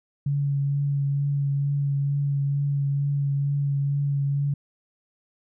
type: tone with vibrato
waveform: sine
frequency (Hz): 141.1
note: C#3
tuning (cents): +31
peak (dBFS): -21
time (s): 0.26-4.54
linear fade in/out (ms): 5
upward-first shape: triangle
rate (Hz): 2.2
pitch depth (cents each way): 18
effects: none